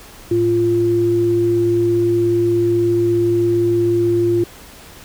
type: tone pair together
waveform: sine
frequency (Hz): 110 / 346.8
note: A2 / F4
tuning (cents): 0 / -12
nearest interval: octave + minor sixth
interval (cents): 1988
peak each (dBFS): -22 / -13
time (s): 0.31-4.44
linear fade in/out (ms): 5
effects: pink hiss -40 dBFS RMS until 5.04 s